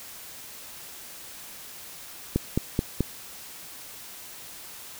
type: click train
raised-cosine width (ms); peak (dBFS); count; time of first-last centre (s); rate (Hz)
3; -9; 4; 2.36-3.007; 4.64
effects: white hiss -43 dBFS RMS until 4.99 s